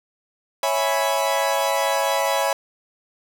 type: chord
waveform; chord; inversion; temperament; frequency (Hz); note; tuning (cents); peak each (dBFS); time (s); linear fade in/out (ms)
40% pulse; C# minor seventh; none; equal; 554.4 / 659.3 / 830.6 / 987.8; C#5 / E5 / G#5 / B5; 0 / 0 / 0 / 0; -23 / -24 / -25 / -24; 0.63-2.53; 2
effects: none